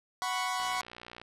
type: chord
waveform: sawtooth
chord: F# suspended fourth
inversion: none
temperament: equal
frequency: 740 / 987.8 / 1108.7 Hz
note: F#5 / B5 / C#6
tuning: 0 / 0 / 0 cents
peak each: -31 dBFS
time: 0.22-0.81 s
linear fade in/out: 0 ms
type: click train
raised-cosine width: 0.3 ms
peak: -29 dBFS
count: 38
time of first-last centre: 0.6-1.216 s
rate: 60.1 Hz
effects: low-pass 10000 Hz 12 dB/octave